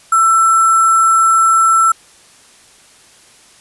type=tone with sample-and-hold; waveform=sine; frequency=1337 Hz; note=E6; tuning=24 cents sharp; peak=-7 dBFS; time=0.12-1.92 s; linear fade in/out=5 ms; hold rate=8820 Hz; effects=white hiss -45 dBFS RMS until 3.6 s + resampled to 24000 Hz